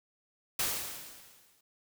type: noise with exponential decay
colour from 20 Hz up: white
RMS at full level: -29 dBFS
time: 0.59-1.61 s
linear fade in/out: 5 ms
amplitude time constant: 220 ms
effects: none